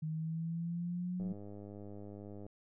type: exponential sweep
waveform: sine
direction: up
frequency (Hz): 155.56 to 185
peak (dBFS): -35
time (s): 0.02-1.33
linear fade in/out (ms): 10
type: click train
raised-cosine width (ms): 2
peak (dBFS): -36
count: 130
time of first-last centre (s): 1.2-2.465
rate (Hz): 102
effects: none